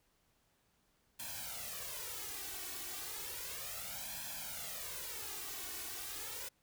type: noise with flanger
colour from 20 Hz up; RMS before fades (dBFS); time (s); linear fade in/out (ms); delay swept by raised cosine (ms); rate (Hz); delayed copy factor
white; -44; 1.19-6.49; 10; 1.2 to 2.7; 0.33; +0.9
effects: pink hiss -75 dBFS RMS until 6.62 s